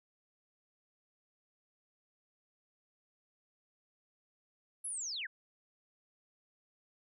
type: linear sweep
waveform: sine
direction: down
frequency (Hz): 11175 to 1439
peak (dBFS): -37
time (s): 4.84-5.27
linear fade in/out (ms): 10
effects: none